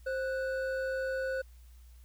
triangle tone pair together, 526.9 / 1480 Hz, C5 / F#6, +12 / 0 cents, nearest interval octave + tritone, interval 1788 cents, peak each -30 / -36 dBFS, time 0.06-1.42 s, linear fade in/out 10 ms, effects added 60 Hz sine -51 dBFS peak until 2.04 s + white hiss -67 dBFS RMS until 2.04 s

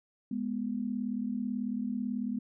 sine tone pair together, 208.1 / 246.3 Hz, G#3 / B3, +4 / -5 cents, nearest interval minor third, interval 291 cents, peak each -34 / -33 dBFS, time 0.31-2.39 s, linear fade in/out 5 ms, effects none

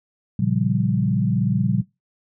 sine chord, G half-diminished seventh, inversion first, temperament equal, 116.54 / 138.59 / 174.61 / 196 Hz, Bb2 / Db3 / F3 / G3, 0 / 0 / 0 / 0 cents, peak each -23 dBFS, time 0.39-1.82 s, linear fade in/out 5 ms, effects noise-tail reverb RT60 0.2 s tail -19 dB re dry

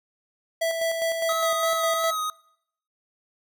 square tone with tremolo, 659.3 Hz, E5, in tune, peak -22 dBFS, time 0.61-2.11 s, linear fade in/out 10 ms, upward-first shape square, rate 4.9 Hz, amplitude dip 40%
square tone with vibrato, 1267 Hz, D#6, 31 cents sharp, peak -26 dBFS, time 1.29-2.3 s, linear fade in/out 2 ms, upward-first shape sine, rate 2.9 Hz, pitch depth 25 cents each way
effects noise-tail reverb RT60 0.7 s tail -23 dB re dry

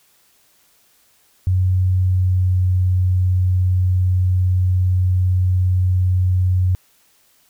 sine tone with pitch glide, 92.5 to 91.75 Hz, F#2 to F#2, 0 to -14 cents, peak -13 dBFS, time 1.47-6.75 s, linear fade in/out 0 ms, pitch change -14 cents, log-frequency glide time 1.96-2.64 s, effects white hiss -57 dBFS RMS until 7.49 s

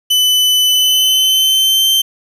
40% pulse tone with pitch glide, 3000 to 3115 Hz, F#7 to G7, +23 to -12 cents, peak -8 dBFS, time 0.1-2.02 s, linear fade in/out 10 ms, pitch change +65 cents, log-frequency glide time 0.66-1.9 s, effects 7-bit

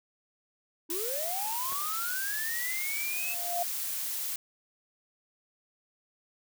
triangle linear sweep, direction up, 311.1 to 2637 Hz, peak -33 dBFS, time 0.89-3.35 s, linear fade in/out 20 ms
blue noise, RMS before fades -34 dBFS, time 0.9-4.36 s, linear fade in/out 2 ms
clicks, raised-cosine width 0.5 ms, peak -28 dBFS, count 2, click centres 1.72 / 1.728 s
sine tone with exponential growth, 698.5 Hz, F5, in tune, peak -26 dBFS, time 3.07-3.63 s, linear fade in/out 5 ms, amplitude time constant 120 ms
effects none

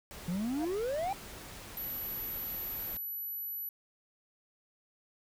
pink noise, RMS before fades -47 dBFS, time 0.11-2.97 s, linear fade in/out 0 ms
triangle exponential sweep, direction up, 166 to 814 Hz, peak -29 dBFS, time 0.28-1.13 s, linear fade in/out 2 ms
sine tone with exponential growth, 697 Hz, F5, 4 cents flat, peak -34 dBFS, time 0.47-0.65 s, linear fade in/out 5 ms, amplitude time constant 38 ms
sine tone, 11850 Hz, F#9, 1 cent sharp, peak -36 dBFS, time 1.77-3.69 s, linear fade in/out 2 ms
effects none

